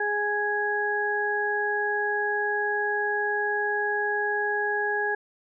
harmonic tone, 415.3 Hz, G#4, in tune, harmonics 1 / 2 / 4, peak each -29 / -30 / -26 dBFS, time 0-5.15 s, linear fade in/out 5 ms, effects none

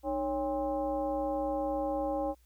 sine tone with frequency modulation, 554.4 Hz, C#5, in tune, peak -29 dBFS, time 0.03-2.35 s, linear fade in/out 50 ms, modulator 249 Hz, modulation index 1.2, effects added 60 Hz sine -61 dBFS peak until 2.45 s + white hiss -71 dBFS RMS until 2.45 s

